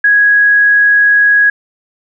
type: tone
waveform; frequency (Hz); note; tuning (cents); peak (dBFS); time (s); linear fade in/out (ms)
sine; 1661.2; G#6; 0; -5; 0.04-1.5; 5
effects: none